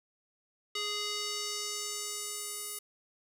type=tone with band-pass filter sweep; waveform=square; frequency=415.3 Hz; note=G#4; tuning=in tune; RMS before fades=-37 dBFS; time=0.75-2.79 s; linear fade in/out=5 ms; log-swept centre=3800 to 11000 Hz; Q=1.5; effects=10-bit